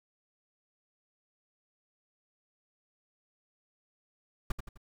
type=noise with echo; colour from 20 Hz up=brown; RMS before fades=-29 dBFS; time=4.5-4.52 s; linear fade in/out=5 ms; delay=85 ms; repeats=3; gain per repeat=-7 dB; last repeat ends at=4.775 s; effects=none